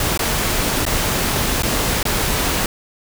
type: noise with dropouts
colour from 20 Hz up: pink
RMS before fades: -19 dBFS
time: 0-2.66 s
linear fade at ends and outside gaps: 2 ms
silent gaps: 0.176-0.192 / 0.853-0.864 / 1.623-1.632 / 2.029-2.053 s
effects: none